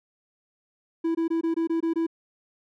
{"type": "tone bursts", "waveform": "triangle", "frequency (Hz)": 329.6, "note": "E4", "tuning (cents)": 0, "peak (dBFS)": -20, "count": 8, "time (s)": [1.04, 2.067], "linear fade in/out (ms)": 10, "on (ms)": 110, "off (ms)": 21, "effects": []}